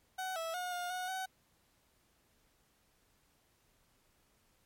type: tone with pitch steps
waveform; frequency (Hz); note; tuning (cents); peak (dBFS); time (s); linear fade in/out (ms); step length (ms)
30% pulse; 750 / 655 / 722 / 712 / 732 / 754; F#5 / E5 / F#5 / F5 / F#5 / F#5; +23 / -11 / -43 / +33 / -19 / +32; -34; 0.18-1.26; 10; 180
effects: pink hiss -72 dBFS RMS until 4.65 s + MP3 64 kbps